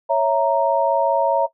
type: chord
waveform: sine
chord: A# diminished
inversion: first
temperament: equal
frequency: 554.4 / 659.3 / 932.3 Hz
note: C#5 / E5 / A#5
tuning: 0 / 0 / 0 cents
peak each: -19 dBFS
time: 0.09-1.47 s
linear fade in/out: 20 ms
effects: noise-tail reverb RT60 0.1 s tail -17 dB re dry